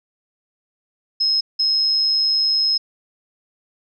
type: tone bursts at uneven times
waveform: sine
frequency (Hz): 5150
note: E8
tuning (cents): -41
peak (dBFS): -15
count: 2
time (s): 1.2-1.41 / 1.59-2.78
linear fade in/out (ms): 10
effects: none